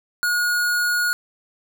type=tone; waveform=square; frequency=1444 Hz; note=F#6; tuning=43 cents flat; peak=-19 dBFS; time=0.23-1.13 s; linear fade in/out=0 ms; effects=none